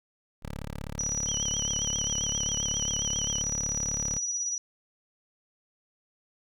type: tone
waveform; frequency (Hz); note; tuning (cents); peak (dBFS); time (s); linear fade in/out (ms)
10% pulse; 35.78; D1; -44; -27; 0.42-4.19; 20
type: tone with tremolo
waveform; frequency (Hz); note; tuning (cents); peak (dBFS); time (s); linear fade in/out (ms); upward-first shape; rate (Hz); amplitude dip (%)
sine; 5840; F#8; -24; -27; 0.99-4.58; 2; square; 17; 30
type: tone with vibrato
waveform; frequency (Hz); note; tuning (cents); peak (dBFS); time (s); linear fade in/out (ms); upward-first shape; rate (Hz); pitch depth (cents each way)
sine; 3086; G7; -28; -34; 1.27-3.42; 5; triangle; 7.5; 95
effects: none